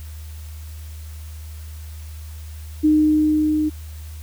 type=tone with level ramp; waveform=sine; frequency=306.1 Hz; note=D#4; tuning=28 cents flat; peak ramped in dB=-11 to -17 dBFS; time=2.83-3.7 s; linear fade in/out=20 ms; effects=added 77 Hz sine -32 dBFS peak until 4.22 s + white hiss -47 dBFS RMS until 4.22 s